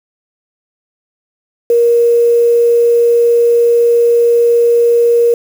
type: tone with quantisation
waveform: sine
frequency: 471.6 Hz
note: A#4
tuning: 20 cents sharp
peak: -6 dBFS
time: 1.7-5.34 s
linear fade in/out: 2 ms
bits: 5
effects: none